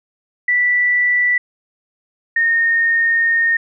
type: tone pair in turn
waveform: sine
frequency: 1967 / 1840.6 Hz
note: B6 / A#6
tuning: -7 / -22 cents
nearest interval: minor second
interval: 115 cents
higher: first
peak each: -12 dBFS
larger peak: neither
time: 0.48-1.38 / 2.36-3.57 s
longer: second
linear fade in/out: 5 ms
effects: none